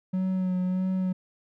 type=tone with vibrato; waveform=triangle; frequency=185 Hz; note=F#3; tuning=in tune; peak=-22 dBFS; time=0.13-1.13 s; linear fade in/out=10 ms; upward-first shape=sine; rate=1.6 Hz; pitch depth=24 cents each way; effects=none